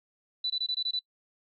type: tone bursts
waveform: sine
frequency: 3978 Hz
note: B7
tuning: 12 cents sharp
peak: -27 dBFS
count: 7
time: 0.44-0.992 s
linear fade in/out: 5 ms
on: 60 ms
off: 22 ms
effects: noise-tail reverb RT60 0.1 s tail -24 dB re dry + MP3 96 kbps